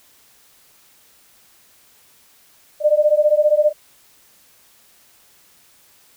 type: beating tone pair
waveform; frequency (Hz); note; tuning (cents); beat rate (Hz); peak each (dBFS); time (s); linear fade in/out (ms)
sine; 594 / 609; D5 / D#5; +20 / -37; 15; -15; 2.8-3.73; 50
effects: white hiss -53 dBFS RMS until 6.16 s